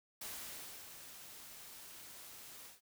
white noise with ADSR envelope, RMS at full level -45 dBFS, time 0.21-2.81 s, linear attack 7 ms, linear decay 640 ms, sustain -8 dB, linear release 150 ms, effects none

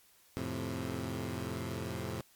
15% pulse chord, F major, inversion none, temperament equal, 87.31 / 110 / 130.81 Hz, F2 / A2 / C3, 0 / 0 / 0 cents, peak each -34 dBFS, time 0.37-2.21 s, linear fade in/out 0 ms, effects white hiss -64 dBFS RMS until 2.35 s + MP3 96 kbps

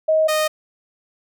sine / sawtooth tone pair in turn, 630 / 618.8 Hz, D#5 / D#5, +21 / -10 cents, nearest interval unison, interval 31 cents, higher first, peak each -13 / -13 dBFS, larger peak neither, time 0.08-0.28 / 0.28-0.48 s, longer neither, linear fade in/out 10 ms, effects none

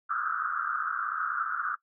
pink band-pass noise, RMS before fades -31 dBFS, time 0.09-1.76 s, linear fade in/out 20 ms, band 1200 to 1500 Hz, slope 96 dB/octave, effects noise-tail reverb RT60 0.1 s tail -20 dB re dry

